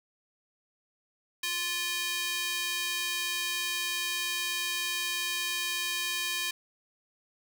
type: tone with high-pass filter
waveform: square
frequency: 349.2 Hz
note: F4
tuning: in tune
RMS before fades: -32 dBFS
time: 1.43-6.51 s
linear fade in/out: 5 ms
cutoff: 2500 Hz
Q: 1.2
effects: none